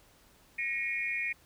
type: tone cluster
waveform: sine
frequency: 1888 / 2183 / 2428 Hz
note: A#6 / C#7 / D#7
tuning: +22 / -27 / -43 cents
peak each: -36 / -35 / -34 dBFS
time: 0.58-1.33 s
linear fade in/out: 10 ms
effects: pink hiss -62 dBFS RMS until 1.45 s